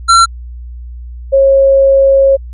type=tone pair in turn; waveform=square / sine; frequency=1358 / 544.1 Hz; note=F6 / C#5; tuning=-49 / -32 cents; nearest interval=octave + major third; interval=1583 cents; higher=first; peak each=-4 dBFS; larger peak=neither; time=0.08-0.26 / 1.32-2.37 s; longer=second; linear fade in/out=20 ms; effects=added 60 Hz sine -24 dBFS peak until 2.53 s + resampled to 24000 Hz